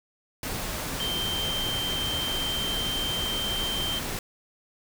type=tone in noise; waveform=sine; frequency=3136 Hz; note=G7; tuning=in tune; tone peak=-28 dBFS; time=1-3.99 s; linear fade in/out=2 ms; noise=pink; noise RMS=-32 dBFS; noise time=0.43-4.19 s; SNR=+1 dB; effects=none